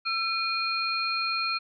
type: tone cluster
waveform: sine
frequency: 1341 / 2449 / 4221 Hz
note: E6 / D#7 / C8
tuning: +29 / -28 / +14 cents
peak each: -30 dBFS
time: 0.05-1.59 s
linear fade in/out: 20 ms
effects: none